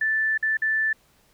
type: tone with dropouts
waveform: sine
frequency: 1760 Hz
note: A6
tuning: in tune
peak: -20 dBFS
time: 0.01-0.93 s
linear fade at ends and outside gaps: 5 ms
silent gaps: 0.377-0.426 / 0.571-0.619 s
effects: pink hiss -61 dBFS RMS until 1.33 s